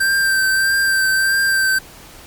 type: tone with vibrato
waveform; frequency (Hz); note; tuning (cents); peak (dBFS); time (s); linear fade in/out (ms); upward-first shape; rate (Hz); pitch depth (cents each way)
square; 1568; G6; 0; -14; 0-1.79; 10; triangle; 1.6; 25
effects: pink hiss -40 dBFS RMS until 2.26 s + MP3 96 kbps